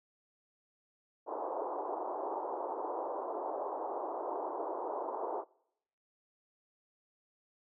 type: band-pass noise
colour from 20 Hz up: white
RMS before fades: -38 dBFS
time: 1.26-5.45 s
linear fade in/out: 50 ms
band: 330 to 1000 Hz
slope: 48 dB/octave
effects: noise-tail reverb RT60 0.8 s tail -26 dB re dry